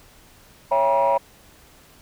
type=chord; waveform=sine; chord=C# diminished seventh; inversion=none; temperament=just; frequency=554.4 / 665.2 / 798.3 / 957.9 Hz; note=C#5 / E5 / G5 / Bb5; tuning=0 / +16 / +31 / +47 cents; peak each=-19 / -23 / -24 / -18 dBFS; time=0.71-1.18 s; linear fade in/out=10 ms; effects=tanh soft clip ceiling -11 dBFS + pink hiss -51 dBFS RMS until 2.01 s